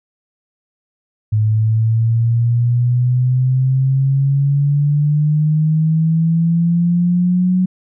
sine exponential sweep, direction up, 107 to 185 Hz, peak -11 dBFS, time 1.32-7.66 s, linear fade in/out 10 ms, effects none

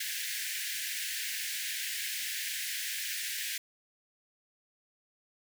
pink high-pass noise, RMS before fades -36 dBFS, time 0-3.58 s, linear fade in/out 5 ms, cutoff 1600 Hz, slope 96 dB/octave, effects none

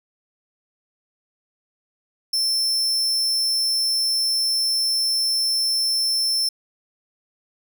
40% pulse tone, 5340 Hz, E8, 22 cents sharp, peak -18 dBFS, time 2.33-6.49 s, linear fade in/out 5 ms, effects none

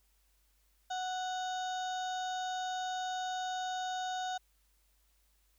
harmonic tone with a mistuned harmonic, 740 Hz, F#5, in tune, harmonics 1 / 2 / 4 / 5 / 6 / 7 / 8 / 9, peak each -35 / -44 / -51 / -45 / -58 / -59 / -59 / -50 dBFS, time 0.9-4.38 s, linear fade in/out 10 ms, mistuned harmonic 6, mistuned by +16 cents, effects added 50 Hz sine -70 dBFS peak until 5.58 s + white hiss -74 dBFS RMS until 5.58 s

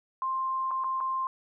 sine tone with dropouts, 1052 Hz, C6, 9 cents sharp, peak -27 dBFS, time 0.22-1.27 s, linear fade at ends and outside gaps 1 ms, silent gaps 0.709-0.713 / 0.838-0.843 / 1.004-1.009 s, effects none

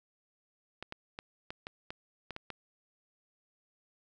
clicks, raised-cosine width 0.3 ms, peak -24 dBFS, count 9, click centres 0.826 / 0.924 / 1.189 / 1.505 / 1.669 / 1.905 / 2.307 / 2.364 / 2.503 s, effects none

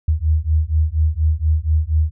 sine beating tone pair, 76.2 / 80.4 Hz, D#2 / E2, -36 / -43 cents, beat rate 4.2 Hz, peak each -17 dBFS, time 0.08-2.11 s, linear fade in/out 5 ms, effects none

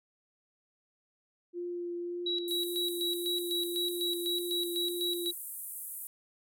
sine tone with vibrato, 349.2 Hz, F4, in tune, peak -34 dBFS, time 1.53-5.33 s, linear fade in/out 50 ms, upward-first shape triangle, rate 1.8 Hz, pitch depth 12 cents each way
sine tone with tremolo, 3891 Hz, B7, 27 cents flat, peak -30 dBFS, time 2.26-5.31 s, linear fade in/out 5 ms, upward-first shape square, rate 4 Hz, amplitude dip 70%
white band-pass noise, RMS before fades -42 dBFS, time 2.48-6.07 s, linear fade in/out 0 ms, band 8800 to 15000 Hz, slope 48 dB/octave
effects none

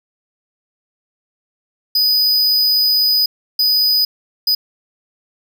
square tone bursts at uneven times, 4978 Hz, D#8, in tune, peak -12 dBFS, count 3, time 1.95-3.26 / 3.59-4.05 / 4.47-4.55 s, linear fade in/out 5 ms, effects none

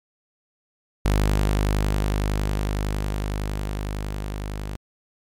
sawtooth tone with level ramp, 50.9 Hz, G#1, 34 cents flat, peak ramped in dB -13 to -25 dBFS, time 1.05-4.76 s, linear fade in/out 0 ms, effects MP3 96 kbps

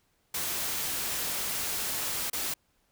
white noise with dropouts, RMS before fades -32 dBFS, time 0.34-2.54 s, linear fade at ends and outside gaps 5 ms, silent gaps 2.3-2.33 s, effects pink hiss -71 dBFS RMS until 2.91 s

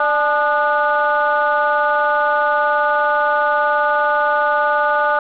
sine tone cluster, 592 / 868 / 1211 / 1468 Hz, D5 / A5 / D#6 / F#6, +14 / -24 / -47 / -14 cents, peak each -18 dBFS, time 0-5.19 s, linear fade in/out 2 ms, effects tanh soft clip ceiling -7 dBFS

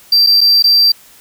triangle tone with dropouts, 4699 Hz, D8, in tune, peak -5 dBFS, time 0.12-0.92 s, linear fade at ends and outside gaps 5 ms, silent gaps 0.265-0.269 / 0.408-0.412 / 0.625-0.64 s, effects white hiss -43 dBFS RMS until 1.2 s

